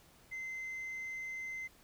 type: tone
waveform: sine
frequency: 2067 Hz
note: C7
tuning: 22 cents flat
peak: -37 dBFS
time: 0.31-1.68 s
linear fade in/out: 20 ms
effects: tanh soft clip ceiling -38 dBFS + pink hiss -63 dBFS RMS until 1.83 s